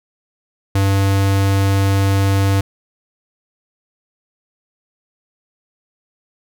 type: tone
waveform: square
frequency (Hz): 98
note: G2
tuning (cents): 0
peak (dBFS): -13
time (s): 0.75-2.61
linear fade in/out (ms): 5
effects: none